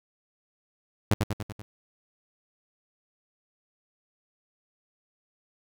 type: tone with echo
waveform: sawtooth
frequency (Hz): 103.83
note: G#2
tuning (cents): 0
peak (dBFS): -15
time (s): 1.11-1.14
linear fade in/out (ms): 0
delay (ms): 96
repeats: 5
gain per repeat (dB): -4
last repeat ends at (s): 1.62
effects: none